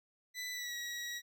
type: tone with pitch glide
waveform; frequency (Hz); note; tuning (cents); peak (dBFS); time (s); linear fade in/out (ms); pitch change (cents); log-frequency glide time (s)
20% pulse; 1991 to 1915.4; B6 to A#6; +14 to +46; -34; 0.34-1.22; 50; -68; 0.52-0.75
effects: none